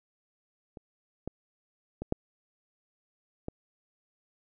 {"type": "clicks", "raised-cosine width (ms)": 2, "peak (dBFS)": [-30, -21, -22, -13, -21], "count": 5, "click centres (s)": [0.772, 1.276, 2.02, 2.124, 3.484], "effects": []}